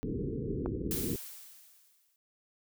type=low-pass noise; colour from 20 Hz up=white; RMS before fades=-35 dBFS; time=0.03-1.16 s; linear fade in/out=0 ms; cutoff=460 Hz; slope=96 dB/octave
type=click; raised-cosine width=1 ms; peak=-22 dBFS; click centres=0.66 s
type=noise with exponential decay; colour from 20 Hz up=blue; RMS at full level=-34 dBFS; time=0.91-2.16 s; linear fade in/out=1 ms; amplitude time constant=270 ms
effects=none

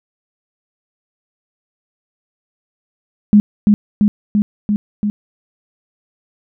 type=tone with echo; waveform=sine; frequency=207.7 Hz; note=G#3; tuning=in tune; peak=-4 dBFS; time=3.33-3.4 s; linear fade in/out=0 ms; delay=340 ms; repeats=5; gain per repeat=-2 dB; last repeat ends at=5.1 s; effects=none

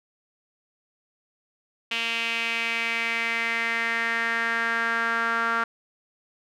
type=tone with band-pass filter sweep; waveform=sawtooth; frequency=230 Hz; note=A#3; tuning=23 cents flat; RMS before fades=-26 dBFS; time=1.91-5.64 s; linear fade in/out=5 ms; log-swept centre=2800 to 1400 Hz; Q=4.3; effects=none

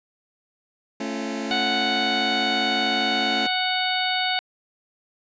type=chord; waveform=sawtooth; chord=A augmented; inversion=none; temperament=just; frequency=220 / 275 / 343.8 Hz; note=A3 / C#4 / E#4; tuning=0 / -14 / -27 cents; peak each=-26 / -26 / -30 dBFS; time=1-3.47 s; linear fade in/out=5 ms
type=harmonic tone; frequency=740 Hz; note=F#5; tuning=in tune; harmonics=1 / 2 / 3 / 4 / 5 / 6; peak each=-26 / -29 / -29 / -29 / -28 / -31 dBFS; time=1.51-4.39 s; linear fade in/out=0 ms
effects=resampled to 16000 Hz

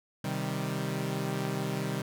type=chord; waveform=sawtooth; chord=C minor; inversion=none; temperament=equal; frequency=130.81 / 155.56 / 196 Hz; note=C3 / Eb3 / G3; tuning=0 / 0 / 0 cents; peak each=-31 dBFS; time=0.24-2.02 s; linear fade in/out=5 ms; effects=none

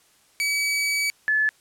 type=tone pair in turn; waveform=sawtooth / sine; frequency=2281 / 1727.2 Hz; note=C#7 / A6; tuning=+49 / -33 cents; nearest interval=perfect fourth; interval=482 cents; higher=first; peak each=-18 dBFS; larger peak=neither; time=0.4-1.1 / 1.28-1.49 s; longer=first; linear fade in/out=0 ms; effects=white hiss -59 dBFS RMS until 1.6 s + low-pass 11000 Hz 12 dB/octave

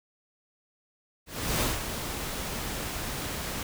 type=noise with ADSR envelope; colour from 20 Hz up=pink; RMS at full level=-26 dBFS; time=1.26-3.63 s; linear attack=350 ms; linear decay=180 ms; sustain=-8 dB; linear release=3 ms; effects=none

